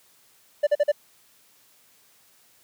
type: tone bursts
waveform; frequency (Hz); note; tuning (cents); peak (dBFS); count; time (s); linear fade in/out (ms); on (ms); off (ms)
triangle; 587; D5; -1; -14; 4; 0.63-0.919; 10; 40; 43
effects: white hiss -59 dBFS RMS until 2.63 s + high-pass 80 Hz 12 dB/octave